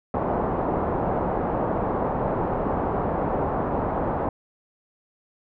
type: low-pass noise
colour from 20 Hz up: white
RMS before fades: -25 dBFS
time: 0.14-4.29 s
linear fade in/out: 2 ms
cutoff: 920 Hz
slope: 24 dB/octave
effects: none